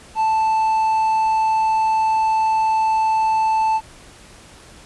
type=tone; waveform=triangle; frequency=880 Hz; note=A5; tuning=in tune; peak=-13 dBFS; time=0.15-3.81 s; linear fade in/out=50 ms; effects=pink hiss -44 dBFS RMS until 4.85 s + resampled to 24000 Hz